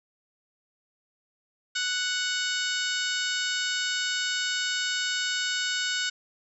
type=harmonic tone; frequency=740 Hz; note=F#5; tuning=in tune; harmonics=2 / 3 / 4 / 5 / 6 / 7 / 8 / 9 / 10; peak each=-30 / -38 / -33 / -34 / -36 / -37 / -41 / -43 / -37 dBFS; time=1.75-6.1 s; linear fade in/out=10 ms; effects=none